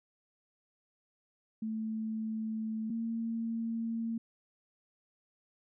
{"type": "tone pair in turn", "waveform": "sine", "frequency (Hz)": [220, 228.1], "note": ["A3", "A#3"], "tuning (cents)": [0, -37], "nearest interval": "minor second", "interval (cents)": 63, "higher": "second", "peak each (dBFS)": [-33, -32], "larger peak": "second", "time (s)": [[1.62, 2.9], [2.9, 4.18]], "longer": "neither", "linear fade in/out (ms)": 5, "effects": []}